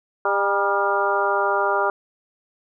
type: harmonic tone with a mistuned harmonic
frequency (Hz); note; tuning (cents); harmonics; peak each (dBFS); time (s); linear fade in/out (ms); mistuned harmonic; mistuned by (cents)
200.2; G3; +37; 2 / 3 / 4 / 5 / 6 / 7; -25 / -25 / -25 / -25 / -25 / -25; 0.25-1.9; 2; 5; -59
effects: none